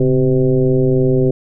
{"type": "tone with frequency modulation", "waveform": "sine", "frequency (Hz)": 261.6, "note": "C4", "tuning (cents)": 0, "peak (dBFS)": -10, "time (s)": [0, 1.31], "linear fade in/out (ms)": 5, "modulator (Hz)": 125, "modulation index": 1.7, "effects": []}